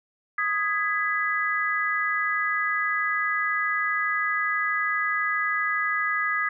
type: chord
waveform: sine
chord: G# minor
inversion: second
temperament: just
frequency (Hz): 1245.9 / 1661.2 / 1993.5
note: D#6 / G#6 / B6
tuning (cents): +2 / 0 / +16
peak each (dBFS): -27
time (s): 0.38-6.49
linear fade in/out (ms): 5
effects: none